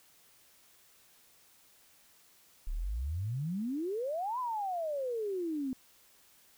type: exponential two-way sweep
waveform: sine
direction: up then down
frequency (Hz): 32.18 to 1034 to 253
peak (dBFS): -32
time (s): 2.67-5.73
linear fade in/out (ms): 0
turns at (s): 4.39
effects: white hiss -63 dBFS RMS until 6.57 s